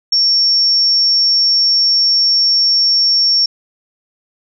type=tone; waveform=sine; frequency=5480 Hz; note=F8; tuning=34 cents flat; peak=-9 dBFS; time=0.12-3.46 s; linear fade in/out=5 ms; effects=none